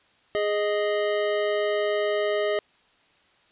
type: tone pair together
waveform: square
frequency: 415.3 / 622.3 Hz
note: G#4 / D#5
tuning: 0 / 0 cents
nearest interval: perfect fifth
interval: 700 cents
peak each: -26 dBFS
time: 0.35-2.59 s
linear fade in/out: 0 ms
effects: white hiss -61 dBFS RMS until 3.51 s + resampled to 8000 Hz